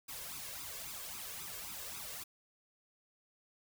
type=noise with flanger; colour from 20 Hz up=white; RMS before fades=-45 dBFS; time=0.08-2.24 s; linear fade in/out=10 ms; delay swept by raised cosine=0.8 to 1.9 ms; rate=3.7 Hz; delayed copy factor=+0.75; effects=none